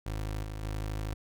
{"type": "tone with level steps", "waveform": "25% pulse", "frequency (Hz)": 52.6, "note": "G#1", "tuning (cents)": 23, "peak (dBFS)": [-29, -33, -29], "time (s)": [0.06, 1.14], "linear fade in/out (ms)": 5, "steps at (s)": [0.43, 0.63], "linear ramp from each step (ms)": 5, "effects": []}